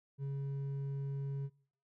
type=tone with hard clipping; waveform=sine; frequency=138.59 Hz; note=C#3; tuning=in tune; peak=-37 dBFS; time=0.18-1.5 s; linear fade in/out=50 ms; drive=4 dB; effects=noise-tail reverb RT60 0.6 s tail -24 dB re dry